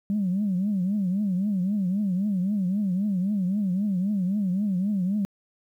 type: tone with vibrato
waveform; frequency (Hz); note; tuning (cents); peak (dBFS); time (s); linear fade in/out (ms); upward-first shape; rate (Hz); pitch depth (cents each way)
sine; 194.2; G3; -16; -21; 0.1-5.25; 0; triangle; 3.8; 180
effects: tanh soft clip ceiling -18 dBFS + 10-bit